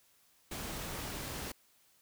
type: noise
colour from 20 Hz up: pink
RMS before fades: -41 dBFS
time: 0.51-1.52 s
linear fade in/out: 5 ms
effects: white hiss -68 dBFS RMS until 2.01 s